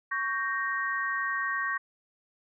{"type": "chord", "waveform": "sine", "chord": "G diminished", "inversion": "second", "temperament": "equal with one note detuned", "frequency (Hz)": [1116.4, 1568, 1864.7], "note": ["Db6", "G6", "Bb6"], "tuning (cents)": [12, 0, 0], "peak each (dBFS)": [-32, -33, -31], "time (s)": [0.11, 1.78], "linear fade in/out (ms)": 10, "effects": []}